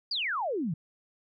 sine exponential sweep, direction down, 4978 to 144.1 Hz, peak -28 dBFS, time 0.11-0.74 s, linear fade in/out 5 ms, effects none

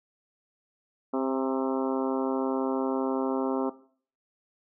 harmonic tone with a mistuned harmonic, 132.3 Hz, C3, 20 cents sharp, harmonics 2 / 3 / 4 / 5 / 6 / 7 / 8 / 9 / 10, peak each -28 / -32 / -34 / -36 / -38 / -39 / -40 / -41 / -42 dBFS, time 1.13-3.7 s, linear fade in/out 10 ms, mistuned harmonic 6, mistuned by +31 cents, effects noise-tail reverb RT60 0.5 s tail -18 dB re dry

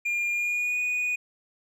triangle tone with pitch glide, 2408 to 2469 Hz, D7 to D#7, +43 to -14 cents, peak -23 dBFS, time 0.05-1.16 s, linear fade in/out 10 ms, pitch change +43 cents, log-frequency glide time 0.31-0.79 s, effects none

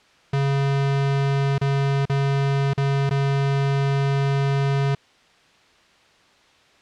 square tone with dropouts, 138.59 Hz, C#3, in tune, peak -19 dBFS, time 0.33-4.95 s, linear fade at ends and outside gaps 5 ms, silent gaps 1.582-1.613 / 2.055-2.096 / 2.735-2.776 / 3.095-3.108 s, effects white hiss -55 dBFS RMS until 6.81 s + low-pass 4000 Hz 12 dB/octave

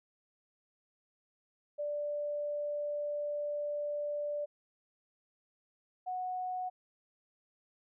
sine tone pair in turn, 587.3 / 735.7 Hz, D5 / F#5, 0 / -10 cents, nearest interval major third, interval 390 cents, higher second, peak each -33 / -34 dBFS, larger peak first, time 1.78-4.46 / 6.06-6.7 s, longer first, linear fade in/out 20 ms, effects none

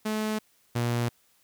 sawtooth tone pair in turn, 215.6 / 119.4 Hz, A3 / A#2, -35 / +42 cents, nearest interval minor seventh, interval 1023 cents, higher first, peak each -23 / -21 dBFS, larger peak second, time 0.05-0.39 / 0.75-1.09 s, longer neither, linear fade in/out 10 ms, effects white hiss -65 dBFS RMS until 1.43 s

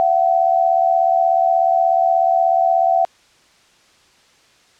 sine tone pair together, 679 / 755.6 Hz, F5 / F#5, -49 / +36 cents, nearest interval major second, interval 185 cents, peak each -15 dBFS, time 0-3.05 s, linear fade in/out 0 ms, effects white hiss -53 dBFS RMS until 4.79 s + low-pass 6000 Hz 12 dB/octave

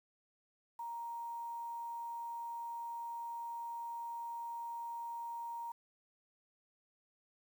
sine tone with quantisation, 935 Hz, A#5, 5 cents sharp, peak -40 dBFS, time 0.79-5.72 s, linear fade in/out 5 ms, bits 10, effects none

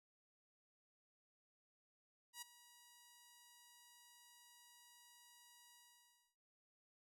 5% pulse tone with ADSR envelope, 961 Hz, B5, 48 cents flat, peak -35 dBFS, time 2.33-6.36 s, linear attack 89 ms, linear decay 11 ms, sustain -17 dB, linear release 620 ms, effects none

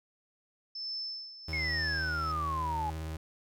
sine tone with tremolo, 5274 Hz, E8, in tune, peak -34 dBFS, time 0.75-2.32 s, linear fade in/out 5 ms, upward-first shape sine, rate 1.2 Hz, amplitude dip 75%
35% pulse tone with vibrato, 79.4 Hz, D#2, 36 cents sharp, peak -34 dBFS, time 1.48-3.17 s, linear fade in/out 5 ms, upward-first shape triangle, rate 17 Hz, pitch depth 29 cents each way
sine exponential sweep, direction down, 2200 to 830.6 Hz, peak -31 dBFS, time 1.53-2.9 s, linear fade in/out 2 ms
effects none

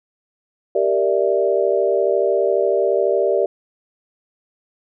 sine chord, E half-diminished seventh, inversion first, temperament equal, 392 / 466.2 / 587.3 / 659.3 Hz, G4 / Bb4 / D5 / E5, 0 / 0 / 0 / 0 cents, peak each -19 / -21 / -19 / -23 dBFS, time 0.75-3.46 s, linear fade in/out 5 ms, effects none

